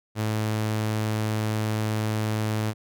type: tone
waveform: sawtooth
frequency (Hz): 108.3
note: A2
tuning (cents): -27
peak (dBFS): -20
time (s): 0.15-2.74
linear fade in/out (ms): 50
effects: none